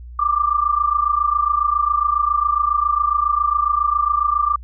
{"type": "tone pair together", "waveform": "sine", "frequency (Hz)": [1169.7, 1197], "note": ["D6", "D6"], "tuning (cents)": [-7, 33], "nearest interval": "unison", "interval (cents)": 40, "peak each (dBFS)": -18, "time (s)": [0.19, 4.56], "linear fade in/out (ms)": 5, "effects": ["added 60 Hz sine -33 dBFS peak until 4.63 s"]}